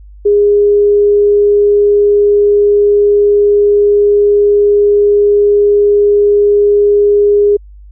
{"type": "tone", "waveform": "sine", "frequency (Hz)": 410.4, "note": "G#4", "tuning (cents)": -21, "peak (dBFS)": -5, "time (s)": [0.25, 7.57], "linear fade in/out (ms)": 10, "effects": ["added 50 Hz sine -32 dBFS peak until 7.91 s"]}